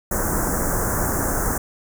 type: band-stop noise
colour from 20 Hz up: pink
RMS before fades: -22 dBFS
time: 0.11-1.58 s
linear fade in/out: 5 ms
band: 1700 to 6300 Hz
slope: 48 dB/octave
effects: none